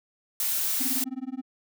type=noise; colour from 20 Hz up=blue; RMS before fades=-27 dBFS; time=0.4-1.04 s; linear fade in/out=2 ms
type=tone with tremolo; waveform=triangle; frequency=260.3 Hz; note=C4; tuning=9 cents flat; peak=-26 dBFS; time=0.8-1.42 s; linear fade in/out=10 ms; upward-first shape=sine; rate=19 Hz; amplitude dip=100%
effects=none